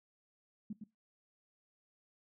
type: tone with echo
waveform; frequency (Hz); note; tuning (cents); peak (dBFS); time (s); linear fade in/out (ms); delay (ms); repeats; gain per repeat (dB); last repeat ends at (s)
sine; 212.3; G#3; +38; -38; 0.7-0.73; 5; 110; 1; -5; 0.84
effects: noise-tail reverb RT60 0.2 s tail -20 dB re dry